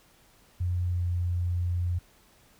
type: tone with pitch glide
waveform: sine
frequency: 89 to 87.98 Hz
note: F2 to F2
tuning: +33 to +13 cents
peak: -25 dBFS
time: 0.6-1.99 s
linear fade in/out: 10 ms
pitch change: -20 cents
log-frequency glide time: 0.83-1.04 s
effects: pink hiss -60 dBFS RMS until 2.59 s